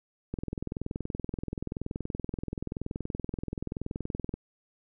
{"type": "click train", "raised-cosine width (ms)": 3, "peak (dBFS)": -20, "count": 85, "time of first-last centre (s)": [0.34, 4.34], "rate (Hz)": 21, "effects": []}